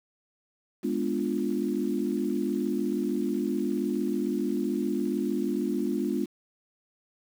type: chord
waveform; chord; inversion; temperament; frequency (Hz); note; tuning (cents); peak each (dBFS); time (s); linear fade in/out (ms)
sine; G# diminished seventh; none; equal; 207.7 / 246.9 / 293.7 / 349.2; G#3 / B3 / D4 / F4; 0 / 0 / 0 / 0; -31; 0.83-6.26; 20
effects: 8-bit